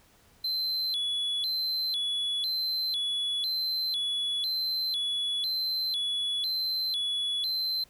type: tone with vibrato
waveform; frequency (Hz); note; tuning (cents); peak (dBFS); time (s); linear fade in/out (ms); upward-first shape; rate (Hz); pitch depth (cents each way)
triangle; 3729; A#7; 0; -26; 0.44-7.84; 5; square; 1; 160
effects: pink hiss -61 dBFS RMS until 7.89 s